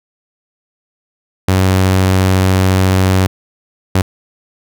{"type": "tone bursts at uneven times", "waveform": "sawtooth", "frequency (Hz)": 94.1, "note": "F#2", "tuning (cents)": 30, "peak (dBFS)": -5, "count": 2, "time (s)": [[1.48, 3.27], [3.95, 4.02]], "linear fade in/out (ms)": 5, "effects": []}